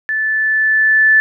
sine tone with level ramp, 1749 Hz, A6, 11 cents flat, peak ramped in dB -15 to -6 dBFS, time 0.09-1.2 s, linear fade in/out 0 ms, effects none

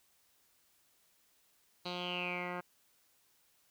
10% pulse tone with low-pass filter sweep, 178.1 Hz, F3, 34 cents sharp, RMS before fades -39 dBFS, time 1.85-2.61 s, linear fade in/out 10 ms, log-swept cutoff 4000 to 1700 Hz, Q 9, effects white hiss -71 dBFS RMS until 3.7 s

